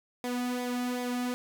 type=tone with flanger; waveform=sawtooth; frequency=246.9 Hz; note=B3; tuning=in tune; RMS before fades=-32 dBFS; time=0.24-1.34 s; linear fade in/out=0 ms; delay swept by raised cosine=0.69 to 2.19 ms; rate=2.6 Hz; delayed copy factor=-0.6; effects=none